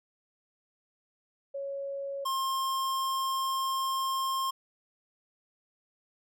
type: tone pair in turn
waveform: sine / square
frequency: 554.4 / 1064.2 Hz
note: C#5 / C6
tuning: 0 / +29 cents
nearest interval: major seventh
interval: 1129 cents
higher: second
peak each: -33 / -29 dBFS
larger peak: second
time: 1.54-2.25 / 2.25-4.51 s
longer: second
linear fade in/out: 10 ms
effects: none